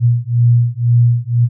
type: beating tone pair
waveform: sine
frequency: 118.5 / 120.5 Hz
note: A#2 / B2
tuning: +29 / -42 cents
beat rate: 2 Hz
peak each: -12 dBFS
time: 0-1.49 s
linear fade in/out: 50 ms
effects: none